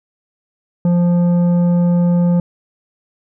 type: tone with tanh clipping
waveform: sine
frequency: 174.61 Hz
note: F3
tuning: in tune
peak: -12 dBFS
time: 0.85-2.4 s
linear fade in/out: 2 ms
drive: 9 dB
effects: none